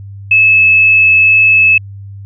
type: tone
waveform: sine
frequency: 2600 Hz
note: E7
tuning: 24 cents flat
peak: -4 dBFS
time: 0.31-1.78 s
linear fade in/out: 5 ms
effects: added 99 Hz sine -26 dBFS peak until 2.25 s